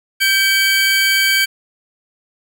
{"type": "tone pair together", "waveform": "25% pulse", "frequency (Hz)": [1568, 2290], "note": ["G6", "D7"], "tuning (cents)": [0, -44], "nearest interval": "perfect fifth", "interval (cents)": 656, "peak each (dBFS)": -11, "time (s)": [0.2, 1.46], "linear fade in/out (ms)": 20, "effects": []}